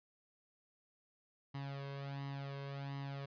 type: tone with flanger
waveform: sawtooth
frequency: 139.1 Hz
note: C#3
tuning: 6 cents sharp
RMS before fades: -44 dBFS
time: 1.54-3.26 s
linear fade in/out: 10 ms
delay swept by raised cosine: 1 to 1.91 ms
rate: 1.4 Hz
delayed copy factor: +0.7
effects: resampled to 11025 Hz